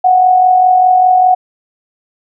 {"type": "tone with amplitude modulation", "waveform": "sine", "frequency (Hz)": 737, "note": "F#5", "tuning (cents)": -7, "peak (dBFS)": -3, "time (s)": [0.04, 1.35], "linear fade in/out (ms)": 10, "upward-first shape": "sine", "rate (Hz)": 45, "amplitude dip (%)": 45, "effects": []}